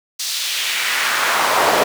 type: noise with high-pass filter sweep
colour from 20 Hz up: brown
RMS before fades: -18 dBFS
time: 0.19-1.84 s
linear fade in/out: 10 ms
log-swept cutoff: 5000 to 590 Hz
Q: 1.5
effects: none